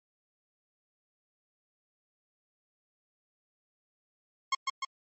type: tone with echo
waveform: sawtooth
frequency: 1078 Hz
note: C#6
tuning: 49 cents flat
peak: -21 dBFS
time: 4.52-4.55 s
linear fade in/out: 5 ms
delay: 150 ms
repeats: 2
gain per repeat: -3 dB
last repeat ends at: 4.85 s
effects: MP3 32 kbps